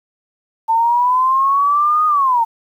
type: linear two-way sweep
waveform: sine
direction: up then down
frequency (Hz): 890 to 1244.5 to 890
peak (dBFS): -11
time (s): 0.68-2.45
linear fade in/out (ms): 20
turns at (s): 2.06
effects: 8-bit